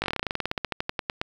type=slowing click train; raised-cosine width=0.3 ms; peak=-10 dBFS; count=23; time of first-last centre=0.02-1.215 s; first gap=19 ms; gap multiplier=1.09; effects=7-bit